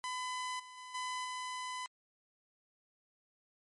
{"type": "tone with level steps", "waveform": "sawtooth", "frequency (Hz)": 1007, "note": "B5", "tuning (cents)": 33, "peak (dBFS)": [-33, -46, -43, -33, -35], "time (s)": [0.04, 1.86], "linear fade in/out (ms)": 0, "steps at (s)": [0.59, 0.77, 0.94, 1.24], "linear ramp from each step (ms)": 10, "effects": ["MP3 48 kbps"]}